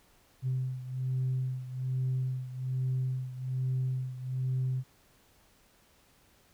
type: beating tone pair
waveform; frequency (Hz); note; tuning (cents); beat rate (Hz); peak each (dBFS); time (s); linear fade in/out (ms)
sine; 128.8 / 130; C3 / C3; -27 / -11; 1.2; -30 / -34; 0.42-4.84; 50
effects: tanh soft clip ceiling -24 dBFS + pink hiss -64 dBFS RMS until 6.53 s